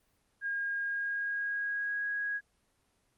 sine tone with pitch glide, 1624 to 1653.3 Hz, G#6 to G#6, -39 to -8 cents, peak -31 dBFS, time 0.41-2.41 s, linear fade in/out 50 ms, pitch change +31 cents, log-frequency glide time 0.83-2.07 s, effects pink hiss -73 dBFS RMS until 3.17 s + Opus 24 kbps

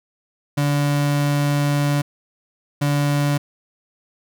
35% pulse tone bursts at uneven times, 144.5 Hz, D3, 28 cents flat, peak -15 dBFS, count 2, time 0.57-2.02 / 2.81-3.38 s, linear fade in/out 10 ms, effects none

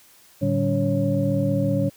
sine tone cluster, 110.9 / 146.2 / 192.3 / 283.5 / 551 Hz, A2 / D3 / G3 / C#4 / C#5, +14 / -7 / -33 / +39 / -11 cents, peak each -25 dBFS, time 0.41-1.9 s, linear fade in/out 20 ms, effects tanh soft clip ceiling -7 dBFS + white hiss -53 dBFS RMS until 1.96 s

